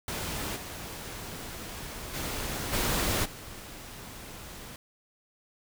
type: noise with level steps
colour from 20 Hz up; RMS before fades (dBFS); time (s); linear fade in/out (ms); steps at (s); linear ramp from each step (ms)
pink; -34 / -40 / -34 / -28 / -44; 0.08-4.76; 2; 0.55 / 2.13 / 2.72 / 3.24; 20
effects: none